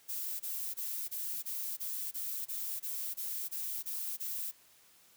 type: noise bursts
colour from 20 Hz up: violet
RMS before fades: -38 dBFS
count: 13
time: 0.08-4.516 s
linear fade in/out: 20 ms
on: 320 ms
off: 23 ms
effects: white hiss -63 dBFS RMS until 5.16 s + high-pass 60 Hz 12 dB/octave